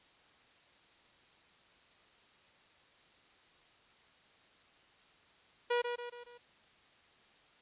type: tone with echo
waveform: sawtooth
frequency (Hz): 482.4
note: B4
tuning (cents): -41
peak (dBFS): -25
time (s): 5.7-5.82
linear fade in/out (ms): 10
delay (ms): 140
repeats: 4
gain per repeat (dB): -6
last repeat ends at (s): 6.38
effects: white hiss -64 dBFS RMS until 7.61 s + resampled to 8000 Hz